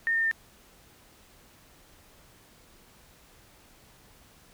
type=tone with pitch steps; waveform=sine; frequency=1828 / 1816.4 / 1804.9 Hz; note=A#6 / A#6 / A6; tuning=-34 / -45 / +44 cents; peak=-23 dBFS; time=0.07-0.313 s; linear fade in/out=0 ms; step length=81 ms; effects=pink hiss -57 dBFS RMS until 4.53 s